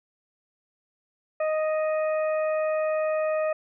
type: harmonic tone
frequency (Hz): 622.3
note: D#5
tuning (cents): 0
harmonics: 1 / 2 / 3 / 4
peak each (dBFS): -23 / -34 / -39 / -40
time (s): 1.4-3.53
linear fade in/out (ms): 5
effects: none